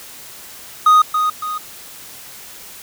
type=tone with echo; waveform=triangle; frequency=1244.5 Hz; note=D#6; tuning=in tune; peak=-5 dBFS; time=0.86-1.02 s; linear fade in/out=5 ms; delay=280 ms; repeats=2; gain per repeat=-7 dB; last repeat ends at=1.58 s; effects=white hiss -37 dBFS RMS until 2.82 s